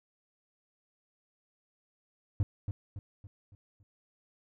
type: tone with echo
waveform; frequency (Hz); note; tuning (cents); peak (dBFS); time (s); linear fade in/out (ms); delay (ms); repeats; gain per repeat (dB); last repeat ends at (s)
triangle; 100.4; G2; +42; -22; 2.4-2.43; 0; 280; 5; -7; 3.83
effects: none